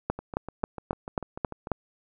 two click trains, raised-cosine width 1 ms, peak -11 / -22 dBFS, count 7 / 11, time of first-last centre 0.1-1.717 / 0.19-1.671 s, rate 3.71 / 6.75 Hz, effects none

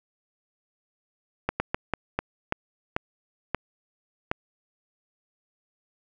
slowing click train, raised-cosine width 0.5 ms, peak -9 dBFS, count 9, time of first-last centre 1.49-4.315 s, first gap 110 ms, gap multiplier 1.32, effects none

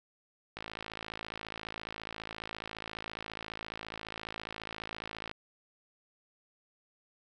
click train, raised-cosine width 0.3 ms, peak -23 dBFS, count 260, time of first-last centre 0.57-5.314 s, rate 54.6 Hz, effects none

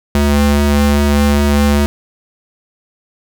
45% pulse ring-modulated tone, 144.3 Hz, D3, 30 cents flat, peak -6 dBFS, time 0.15-1.86 s, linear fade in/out 0 ms, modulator 70.9 Hz, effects none

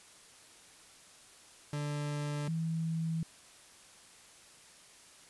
40% pulse / sine tone pair in turn, 146.83 / 162.91 Hz, D3 / E3, 0 / -20 cents, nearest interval major second, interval 180 cents, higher second, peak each -33 / -31 dBFS, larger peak second, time 1.73-2.48 / 2.48-3.23 s, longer neither, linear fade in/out 2 ms, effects white hiss -57 dBFS RMS until 5.29 s + resampled to 24000 Hz

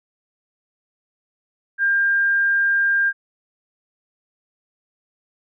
sine tone, 1600 Hz, G6, 35 cents sharp, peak -15 dBFS, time 1.78-3.13 s, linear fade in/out 50 ms, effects none

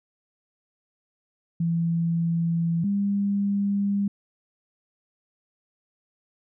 sine tone pair in turn, 167.5 / 200.6 Hz, E3 / G3, +28 / +40 cents, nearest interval minor third, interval 312 cents, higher second, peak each -21 dBFS, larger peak neither, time 1.6-2.84 / 2.84-4.08 s, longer neither, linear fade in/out 5 ms, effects none

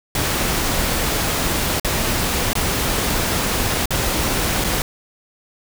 pink noise with dropouts, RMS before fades -20 dBFS, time 0.15-4.82 s, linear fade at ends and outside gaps 1 ms, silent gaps 1.798-1.847 / 2.532-2.553 / 3.857-3.906 / 4.641-4.645 s, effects none

